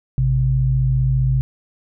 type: tone pair together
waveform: sine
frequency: 55.8 / 130.81 Hz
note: A1 / C3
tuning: +25 / 0 cents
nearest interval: octave + minor third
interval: 1475 cents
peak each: -20 / -15 dBFS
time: 0.18-1.41 s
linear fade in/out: 0 ms
effects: none